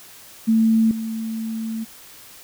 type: tone with level steps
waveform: sine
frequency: 223.3 Hz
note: A3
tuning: 26 cents sharp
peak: -13 / -24 dBFS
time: 0.47-1.85 s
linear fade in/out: 20 ms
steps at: 0.91 s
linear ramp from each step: 2 ms
effects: white hiss -44 dBFS RMS until 2.43 s